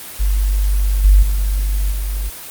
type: tone with level steps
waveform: sine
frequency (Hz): 49.1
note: G1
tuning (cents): +4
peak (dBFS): -12 / -5 / -13 / -17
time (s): 0.19-2.3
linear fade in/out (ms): 20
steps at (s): 1.04 / 1.22 / 1.91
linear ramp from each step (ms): 10
effects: white hiss -32 dBFS RMS until 2.5 s + Opus 32 kbps